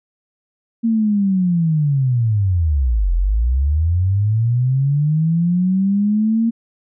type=linear two-way sweep; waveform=sine; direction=down then up; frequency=231.8 to 41.2 to 231.8 Hz; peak=-13 dBFS; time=0.83-6.51 s; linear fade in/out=20 ms; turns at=3.13 s; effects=none